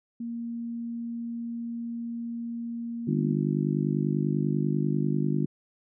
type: tone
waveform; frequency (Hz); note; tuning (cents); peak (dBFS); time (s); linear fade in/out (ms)
sine; 233.8; A#3; +5; -31; 0.2-3.35; 5
type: harmonic tone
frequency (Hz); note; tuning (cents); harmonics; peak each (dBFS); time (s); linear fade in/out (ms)
50.1; G1; +38; 3 / 4 / 5 / 6 / 7; -27 / -29 / -31 / -33 / -34; 3.07-5.46; 10
effects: none